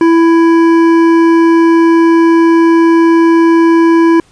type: tone with hard clipping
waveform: sine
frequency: 331.8 Hz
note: E4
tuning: 11 cents sharp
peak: -6 dBFS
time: 0.01-4.2 s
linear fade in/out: 2 ms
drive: 11 dB
effects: pink hiss -48 dBFS RMS until 4.31 s + resampled to 22050 Hz